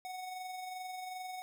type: tone with amplitude modulation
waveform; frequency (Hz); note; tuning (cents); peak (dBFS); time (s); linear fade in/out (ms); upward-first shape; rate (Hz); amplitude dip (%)
square; 740; F#5; 0; -40; 0.05-1.42; 0; sine; 22.6; 35
effects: none